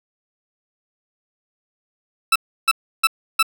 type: tone bursts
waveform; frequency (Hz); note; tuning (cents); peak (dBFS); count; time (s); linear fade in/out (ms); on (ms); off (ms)
20% pulse; 1318.5; E6; 0; -7; 4; 2.32-3.428; 5; 37; 320
effects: none